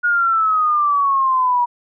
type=exponential sweep; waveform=sine; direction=down; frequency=1445 to 959 Hz; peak=-13 dBFS; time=0.03-1.66 s; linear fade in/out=20 ms; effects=none